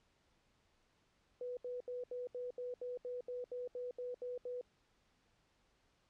sine tone bursts, 493.9 Hz, B4, in tune, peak -40 dBFS, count 14, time 1.41-4.612 s, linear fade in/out 2 ms, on 160 ms, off 74 ms, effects pink hiss -75 dBFS RMS until 6.09 s + low-pass 6000 Hz 12 dB/octave

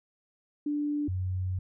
sine tone pair in turn, 293.8 / 92.54 Hz, D4 / F#2, +1 / +1 cents, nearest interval octave + minor sixth, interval 2000 cents, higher first, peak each -27 / -28 dBFS, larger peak first, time 0.66-1.08 / 1.08-1.59 s, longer second, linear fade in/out 5 ms, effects none

